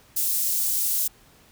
white high-pass noise, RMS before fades -24 dBFS, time 0.16-1.08 s, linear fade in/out 10 ms, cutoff 7300 Hz, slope 12 dB/octave, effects pink hiss -55 dBFS RMS until 1.51 s

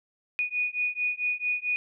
sine beating tone pair, 2466 / 2470.5 Hz, D#7 / D#7, -16 / -13 cents, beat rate 4.5 Hz, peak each -29 dBFS, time 0.39-1.76 s, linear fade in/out 0 ms, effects none

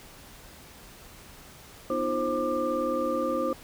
sine tone cluster, 247 / 305.6 / 344.8 / 528 / 1191 Hz, B3 / D#4 / F4 / C5 / D6, 0 / -31 / -22 / +16 / +24 cents, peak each -34 / -33 / -34 / -28 / -32 dBFS, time 1.9-3.53 s, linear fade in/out 2 ms, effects pink hiss -49 dBFS RMS until 3.63 s

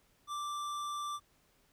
triangle tone with hard clipping, 1174.7 Hz, D6, in tune, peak -38 dBFS, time 0.27-1.2 s, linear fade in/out 50 ms, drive 18 dB, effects pink hiss -70 dBFS RMS until 1.72 s

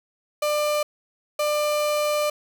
35% pulse tone pair in turn, 596 / 596 Hz, D5 / D5, +25 / +25 cents, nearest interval unison, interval 0 cents, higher neither, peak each -19 dBFS, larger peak neither, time 0.42-0.83 / 1.39-2.3 s, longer second, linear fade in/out 5 ms, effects none

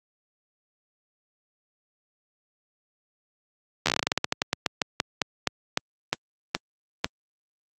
slowing click train, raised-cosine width 0.2 ms, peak -4 dBFS, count 25, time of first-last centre 3.86-7.044 s, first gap 11 ms, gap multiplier 1.18, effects high-pass 100 Hz 12 dB/octave + Opus 48 kbps

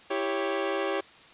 sawtooth chord, C# diminished, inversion first, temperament equal with one note detuned, 329.6 / 394 / 554.4 Hz, E4 / G4 / C#5, 0 / +9 / 0 cents, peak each -30 / -26 / -27 dBFS, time 0.1-1.01 s, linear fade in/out 10 ms, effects white hiss -52 dBFS RMS until 1.33 s + resampled to 8000 Hz

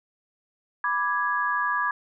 sine chord, G# diminished, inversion first, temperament equal, 987.8 / 1174.7 / 1661.2 Hz, B5 / D6 / G#6, 0 / 0 / 0 cents, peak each -28 / -27 / -26 dBFS, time 0.84-1.91 s, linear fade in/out 2 ms, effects none

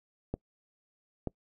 clicks, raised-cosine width 2 ms, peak -19 dBFS, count 2, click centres 0.34 / 1.273 s, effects noise-tail reverb RT60 0.1 s tail -25 dB re dry

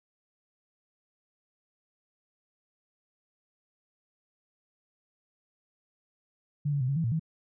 sine tone with pitch steps, 146.1 / 142.4 / 127 / 139 / 164.4 / 115.8 / 160.4 Hz, D3 / C#3 / B2 / C#3 / E3 / A#2 / E3, -9 / +47 / +49 / +5 / -4 / -11 / -47 cents, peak -25 dBFS, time 6.65-7.196 s, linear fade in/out 10 ms, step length 78 ms, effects none

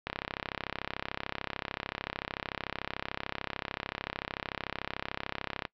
click train, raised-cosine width 0.3 ms, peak -16 dBFS, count 188, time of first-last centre 0.07-5.652 s, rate 33.5 Hz, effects noise-tail reverb RT60 0.1 s tail -22 dB re dry + low-pass 4000 Hz 12 dB/octave

